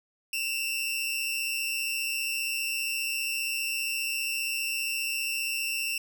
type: tone pair together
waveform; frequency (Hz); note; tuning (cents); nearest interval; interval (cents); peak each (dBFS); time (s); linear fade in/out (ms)
sawtooth; 2637 / 2772; E7 / F7; 0 / -14; minor second; 86; -28; 0.33-5.98; 2
effects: none